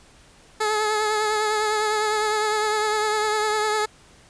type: tone with vibrato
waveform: 15% pulse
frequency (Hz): 427.5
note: A4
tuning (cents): -50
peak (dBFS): -14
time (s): 0.6-3.86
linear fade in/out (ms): 10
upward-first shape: triangle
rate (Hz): 9.9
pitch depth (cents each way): 37
effects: pink hiss -52 dBFS RMS until 4.29 s + resampled to 22050 Hz